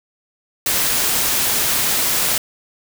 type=noise; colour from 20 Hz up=white; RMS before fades=-18 dBFS; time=0.66-2.38 s; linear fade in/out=2 ms; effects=none